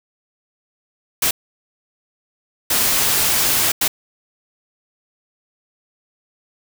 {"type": "noise bursts at uneven times", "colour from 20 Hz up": "white", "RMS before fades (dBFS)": -17, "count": 3, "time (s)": [[1.22, 1.31], [2.7, 3.72], [3.81, 3.88]], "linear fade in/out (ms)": 5, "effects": []}